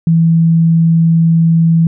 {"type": "tone", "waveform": "sine", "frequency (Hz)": 164.81, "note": "E3", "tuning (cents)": 0, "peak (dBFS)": -6, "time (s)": [0.07, 1.87], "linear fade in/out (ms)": 2, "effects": []}